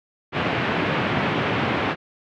pink band-pass noise, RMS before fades -23 dBFS, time 0.32-1.96 s, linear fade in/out 50 ms, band 110 to 2900 Hz, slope 24 dB/octave, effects none

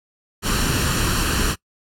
pink noise with comb filter, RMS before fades -20 dBFS, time 0.42-1.56 s, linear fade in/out 50 ms, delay 0.7 ms, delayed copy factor +0.6, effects noise-tail reverb RT60 0.1 s tail -23 dB re dry + low-pass 12000 Hz 12 dB/octave

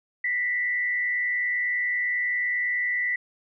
sine tone with frequency modulation, 1975.5 Hz, B6, in tune, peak -23 dBFS, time 0.24-3.16 s, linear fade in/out 5 ms, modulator 110 Hz, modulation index 0.52, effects none

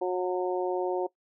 harmonic tone, 181.9 Hz, F#3, 29 cents flat, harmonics 2 / 3 / 4 / 5, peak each -28 / -32 / -34 / -36 dBFS, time 0.01-1.07 s, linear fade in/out 10 ms, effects noise-tail reverb RT60 0.1 s tail -20 dB re dry

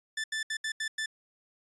sawtooth tone bursts at uneven times, 1760 Hz, A6, in tune, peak -27 dBFS, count 6, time 0.17-0.24 / 0.32-0.43 / 0.5-0.57 / 0.64-0.72 / 0.8-0.88 / 0.98-1.06 s, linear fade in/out 5 ms, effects resampled to 22050 Hz

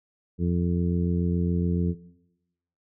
harmonic tone, 87.1 Hz, F2, 4 cents flat, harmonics 1 / 2 / 3 / 4 / 5, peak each -26 / -24 / -33 / -34 / -35 dBFS, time 0.38-1.95 s, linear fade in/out 50 ms, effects noise-tail reverb RT60 0.9 s tail -18 dB re dry

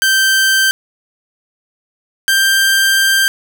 sawtooth tone pair in turn, 1560 / 1578.1 Hz, G6 / G6, -9 / +11 cents, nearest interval unison, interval 20 cents, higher second, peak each -6 dBFS, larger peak neither, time 0.02-0.71 / 2.28-3.28 s, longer second, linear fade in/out 0 ms, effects none

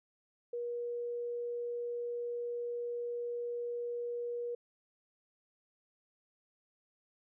sine tone, 478.5 Hz, A#4, 45 cents sharp, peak -35 dBFS, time 0.53-4.55 s, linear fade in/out 5 ms, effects none

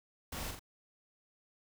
pink noise with echo, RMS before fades -42 dBFS, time 0.32-0.51 s, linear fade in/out 5 ms, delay 42 ms, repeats 2, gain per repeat -4 dB, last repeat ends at 0.594 s, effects none

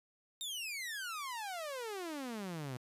sawtooth exponential sweep, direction down, 3729 to 120.7 Hz, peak -36 dBFS, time 0.41-2.77 s, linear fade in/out 0 ms, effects resampled to 32000 Hz

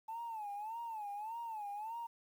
sine tone with vibrato, 871 Hz, A5, 18 cents flat, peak -39 dBFS, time 0.08-2.07 s, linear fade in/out 10 ms, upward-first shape sine, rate 1.7 Hz, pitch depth 130 cents each way, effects tanh soft clip ceiling -37 dBFS + 11-bit

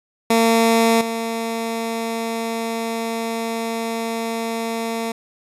15% pulse tone with level steps, 227.9 Hz, A#3, 39 cents flat, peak -7 / -16 dBFS, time 0.3-5.12 s, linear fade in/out 5 ms, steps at 1.01 s, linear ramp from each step 2 ms, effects resampled to 32000 Hz

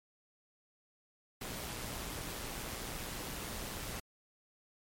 pink noise with amplitude modulation, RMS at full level -40 dBFS, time 1.41-4 s, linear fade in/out 5 ms, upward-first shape sine, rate 120 Hz, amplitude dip 40%, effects MP3 64 kbps

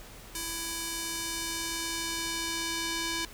square tone with band-pass filter sweep, 331.6 Hz, E4, 10 cents sharp, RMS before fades -34 dBFS, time 0.35-3.25 s, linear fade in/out 2 ms, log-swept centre 9300 to 4600 Hz, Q 0.71, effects added 40 Hz sine -49 dBFS peak until 3.33 s + pink hiss -49 dBFS RMS until 3.33 s

